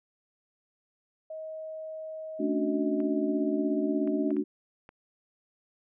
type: tone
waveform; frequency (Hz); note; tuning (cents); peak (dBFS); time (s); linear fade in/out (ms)
sine; 632; D#5; +27; -36; 1.3-4.32; 5
type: chord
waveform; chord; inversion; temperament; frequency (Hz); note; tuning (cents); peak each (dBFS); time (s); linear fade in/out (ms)
sine; D major seventh; second; equal; 220 / 277.2 / 293.7 / 370; A3 / C#4 / D4 / F#4; 0 / 0 / 0 / 0; -33 / -33 / -28 / -32; 2.39-4.44; 20
type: clicks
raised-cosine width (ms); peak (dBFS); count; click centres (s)
0.5; -33; 5; 3.003 / 4.075 / 4.306 / 4.367 / 4.891
effects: none